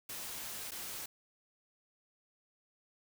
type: noise with dropouts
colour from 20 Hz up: white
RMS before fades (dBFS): -43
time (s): 0.09-1.06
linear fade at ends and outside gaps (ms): 5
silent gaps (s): 0.709-0.717
effects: none